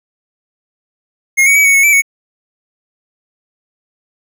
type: tone with pitch steps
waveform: square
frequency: 2147 / 2239 / 2281 / 2225 / 2199 / 2321 / 2222 Hz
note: C7 / C#7 / C#7 / C#7 / C#7 / D7 / C#7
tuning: +44 / +17 / +49 / +6 / -14 / -21 / +4 cents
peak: -7 dBFS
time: 1.37-2.021 s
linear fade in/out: 20 ms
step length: 93 ms
effects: none